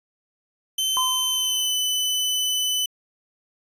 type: tone with pitch glide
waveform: sawtooth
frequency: 3075 to 3007 Hz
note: G7 to F#7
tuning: -34 to +27 cents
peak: -18 dBFS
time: 0.78-2.86 s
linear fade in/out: 5 ms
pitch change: -39 cents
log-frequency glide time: 1.3-1.77 s
type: tone with exponential decay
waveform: sine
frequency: 1023 Hz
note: C6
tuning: 39 cents flat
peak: -20 dBFS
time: 0.97-1.76 s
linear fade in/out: 0 ms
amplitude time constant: 170 ms
effects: resampled to 32000 Hz